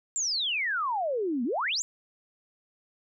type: exponential two-way sweep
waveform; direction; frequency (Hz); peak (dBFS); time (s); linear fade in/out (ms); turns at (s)
sine; down then up; 7550 to 226.1 to 7550; -26; 0.16-1.82; 0; 1.44
effects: none